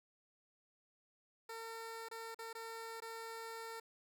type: tone with dropouts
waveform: 15% pulse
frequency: 453.7 Hz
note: A#4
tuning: 47 cents flat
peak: -39 dBFS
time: 1.49-3.8 s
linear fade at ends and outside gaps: 5 ms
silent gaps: 2.086-2.112 / 2.346-2.389 / 2.53-2.55 / 3.003-3.02 s
effects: none